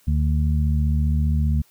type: harmonic tone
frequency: 75.1 Hz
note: D2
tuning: 39 cents sharp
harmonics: 1 / 2 / 3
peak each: -18 / -24 / -28 dBFS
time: 0.07-1.62 s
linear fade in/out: 10 ms
effects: white hiss -58 dBFS RMS until 1.7 s